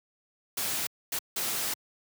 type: noise bursts at uneven times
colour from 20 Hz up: white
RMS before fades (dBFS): -31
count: 3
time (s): 0.57-0.87 / 1.12-1.19 / 1.36-1.74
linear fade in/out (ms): 5
effects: high-pass 100 Hz 12 dB/octave